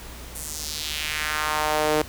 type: tone with high-pass filter sweep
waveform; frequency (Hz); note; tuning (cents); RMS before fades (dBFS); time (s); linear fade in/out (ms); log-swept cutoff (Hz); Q
sawtooth; 152.9; D#3; -30; -26; 0.35-2.02; 5; 9300 to 400; 1.8
effects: added 60 Hz sine -41 dBFS peak until 2.08 s + pink hiss -41 dBFS RMS until 2.08 s